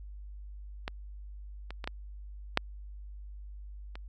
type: clicks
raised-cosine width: 0.3 ms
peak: -18 / -25 / -22 / -17 / -7 / -27 dBFS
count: 6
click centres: 0.879 / 1.706 / 1.842 / 1.875 / 2.574 / 3.955 s
effects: added 50 Hz sine -42 dBFS peak until 4.08 s